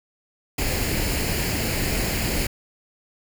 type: noise with comb filter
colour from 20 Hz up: pink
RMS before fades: -24 dBFS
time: 0.58-2.47 s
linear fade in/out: 5 ms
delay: 0.42 ms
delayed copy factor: +0.55
effects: none